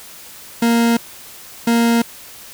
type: tone pair in turn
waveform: 40% pulse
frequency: 232.9 / 232.9 Hz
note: A#3 / A#3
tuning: -1 / -1 cents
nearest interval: unison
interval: 0 cents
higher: neither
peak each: -11 dBFS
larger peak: neither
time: 0.62-0.97 / 1.67-2.02 s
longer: neither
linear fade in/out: 5 ms
effects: white hiss -38 dBFS RMS until 2.53 s